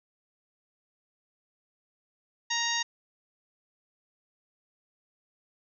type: harmonic tone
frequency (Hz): 935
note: A#5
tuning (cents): +5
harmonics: 1 / 2 / 3 / 4 / 5 / 6 / 7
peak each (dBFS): -35 / -32 / -36 / -33 / -37 / -36 / -35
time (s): 2.5-2.83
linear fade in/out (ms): 10
effects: none